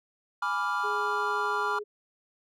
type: chord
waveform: triangle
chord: G# diminished seventh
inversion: none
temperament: equal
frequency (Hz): 830.6 / 987.8 / 1174.7 / 1396.9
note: G#5 / B5 / D6 / F6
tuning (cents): 0 / 0 / 0 / 0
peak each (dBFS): -34 / -30 / -30 / -29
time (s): 0.42-1.79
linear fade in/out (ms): 5
type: tone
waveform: sine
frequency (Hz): 416.5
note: G#4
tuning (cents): +5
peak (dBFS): -34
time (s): 0.83-1.84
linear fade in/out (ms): 20
effects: none